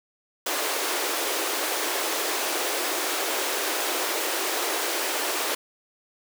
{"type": "high-pass noise", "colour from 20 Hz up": "pink", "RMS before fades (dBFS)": -27, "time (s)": [0.46, 5.55], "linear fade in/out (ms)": 5, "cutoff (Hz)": 320, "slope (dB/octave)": 48, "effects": []}